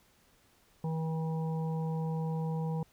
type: harmonic tone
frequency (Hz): 160.7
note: E3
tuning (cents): -44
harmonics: 1 / 3 / 5 / 6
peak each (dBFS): -31 / -41 / -45 / -47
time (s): 0.84-2.83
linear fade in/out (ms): 2
effects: pink hiss -66 dBFS RMS until 2.92 s